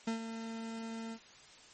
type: tone with ADSR envelope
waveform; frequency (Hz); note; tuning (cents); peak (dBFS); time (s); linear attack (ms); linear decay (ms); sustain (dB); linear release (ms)
40% pulse; 226.2; A3; +48; -30; 0.07-1.19; 7; 110; -9; 71
effects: white hiss -57 dBFS RMS until 1.73 s + MP3 32 kbps